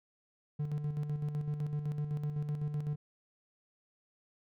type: tone with tremolo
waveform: triangle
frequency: 148.4 Hz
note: D3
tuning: 18 cents sharp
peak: -29 dBFS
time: 0.59-2.96 s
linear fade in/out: 10 ms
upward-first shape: square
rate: 7.9 Hz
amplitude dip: 50%
effects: none